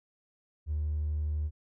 sine tone with hard clipping, 76 Hz, D#2, 40 cents flat, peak -29 dBFS, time 0.66-1.51 s, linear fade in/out 50 ms, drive 1 dB, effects none

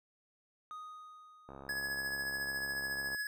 triangle tone with exponential decay, 1244.5 Hz, D#6, in tune, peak -40 dBFS, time 0.71-2.51 s, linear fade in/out 0 ms, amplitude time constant 390 ms
click train, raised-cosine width 1 ms, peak -34 dBFS, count 114, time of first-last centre 1.49-3.147 s, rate 68.2 Hz
square tone with tremolo, 1688 Hz, G#6, 28 cents sharp, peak -34 dBFS, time 1.69-3.27 s, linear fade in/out 2 ms, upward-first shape triangle, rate 14 Hz, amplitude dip 45%
effects none

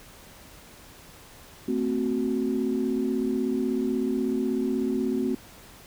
sine chord, F# diminished, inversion first, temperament equal with one note detuned, 225.3 / 261.6 / 370 Hz, A3 / C4 / F#4, +41 / 0 / 0 cents, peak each -28 / -26 / -28 dBFS, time 1.68-5.35 s, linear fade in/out 5 ms, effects tanh soft clip ceiling -15 dBFS + pink hiss -49 dBFS RMS until 5.86 s

